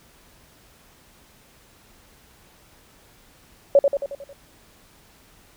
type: tone with echo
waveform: sine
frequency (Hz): 561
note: C#5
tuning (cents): +21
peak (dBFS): -9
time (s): 3.75-3.79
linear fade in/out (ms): 2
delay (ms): 90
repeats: 6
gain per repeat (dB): -5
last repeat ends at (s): 4.33
effects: pink hiss -54 dBFS RMS until 5.56 s